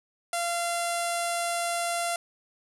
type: tone with low-pass filter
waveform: sawtooth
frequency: 688 Hz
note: F5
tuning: 26 cents flat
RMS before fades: -29 dBFS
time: 0.33-2.16 s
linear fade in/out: 2 ms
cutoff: 9900 Hz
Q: 3.1
effects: none